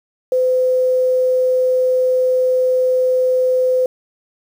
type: tone with quantisation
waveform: sine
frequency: 510 Hz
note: C5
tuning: 44 cents flat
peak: -12 dBFS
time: 0.32-3.86 s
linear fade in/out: 2 ms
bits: 7
effects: none